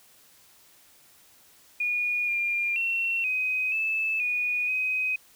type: tone with pitch steps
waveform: sine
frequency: 2445 / 2402 / 2717 / 2515 / 2621 / 2462 / 2517 Hz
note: D#7 / D7 / F7 / D#7 / E7 / D#7 / D#7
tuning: -31 / +38 / -48 / +18 / -11 / -19 / +19 cents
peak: -24 dBFS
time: 1.8-5.16 s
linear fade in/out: 5 ms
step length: 480 ms
effects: white hiss -57 dBFS RMS until 5.35 s